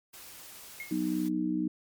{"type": "noise", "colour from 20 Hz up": "white", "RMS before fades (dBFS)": -48, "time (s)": [0.13, 1.29], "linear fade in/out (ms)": 10}
{"type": "tone with exponential decay", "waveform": "sine", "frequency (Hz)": 2152, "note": "C7", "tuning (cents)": 48, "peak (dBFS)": -34, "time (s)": [0.8, 1.01], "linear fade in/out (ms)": 1, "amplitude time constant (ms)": 45}
{"type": "chord", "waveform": "sine", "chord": "B major", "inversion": "second", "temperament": "just", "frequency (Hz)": [185.21, 246.9, 308.7], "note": ["F#3", "B3", "D#4"], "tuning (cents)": [2, 0, -14], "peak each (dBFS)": [-34, -34, -29], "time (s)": [0.91, 1.68], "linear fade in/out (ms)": 5}
{"effects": ["MP3 96 kbps"]}